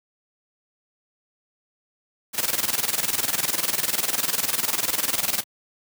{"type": "noise with tremolo", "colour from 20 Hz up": "white", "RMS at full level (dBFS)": -22, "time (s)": [2.33, 5.44], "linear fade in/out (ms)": 50, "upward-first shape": "square", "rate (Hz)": 20, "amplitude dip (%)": 75, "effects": ["high-pass 100 Hz 12 dB/octave"]}